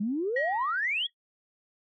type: exponential sweep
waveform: sine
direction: up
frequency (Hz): 194.5 to 3417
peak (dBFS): -26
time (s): 0-1.07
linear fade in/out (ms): 10
type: tone with exponential decay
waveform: sine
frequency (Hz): 1900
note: A#6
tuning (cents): +33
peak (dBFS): -26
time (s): 0.36-1.1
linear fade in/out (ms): 5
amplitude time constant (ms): 160
effects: noise-tail reverb RT60 0.1 s tail -19 dB re dry + tanh soft clip ceiling -17 dBFS